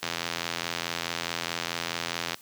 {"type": "click train", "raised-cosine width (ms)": 0.2, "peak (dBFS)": -11, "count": 197, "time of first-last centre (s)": [0.03, 2.344], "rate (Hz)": 84.7, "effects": ["white hiss -53 dBFS RMS until 2.41 s", "high-pass 100 Hz 12 dB/octave"]}